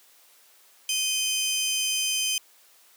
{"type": "tone pair together", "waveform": "20% pulse", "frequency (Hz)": [2489, 3099], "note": ["D#7", "G7"], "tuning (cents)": [0, -21], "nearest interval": "major third", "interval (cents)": 379, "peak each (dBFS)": [-25, -20], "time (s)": [0.89, 2.38], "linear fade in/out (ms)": 2, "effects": ["white hiss -57 dBFS RMS until 2.96 s", "high-pass 400 Hz 12 dB/octave"]}